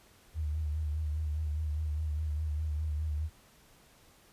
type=tone with vibrato; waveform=sine; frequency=76.5 Hz; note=D#2; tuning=29 cents flat; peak=-30 dBFS; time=0.34-3.3 s; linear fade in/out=50 ms; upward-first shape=sine; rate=4.9 Hz; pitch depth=51 cents each way; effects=pink hiss -61 dBFS RMS until 4.32 s + resampled to 32000 Hz